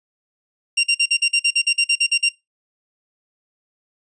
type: tone bursts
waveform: sawtooth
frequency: 2773 Hz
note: F7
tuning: 13 cents flat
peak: -10 dBFS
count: 14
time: 0.77-2.292 s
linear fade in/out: 10 ms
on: 66 ms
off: 46 ms
effects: noise-tail reverb RT60 0.2 s tail -23 dB re dry + resampled to 22050 Hz